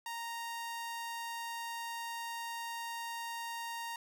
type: tone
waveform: sawtooth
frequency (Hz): 930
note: A#5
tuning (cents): -4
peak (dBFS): -35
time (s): 0.06-3.96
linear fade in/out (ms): 2
effects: none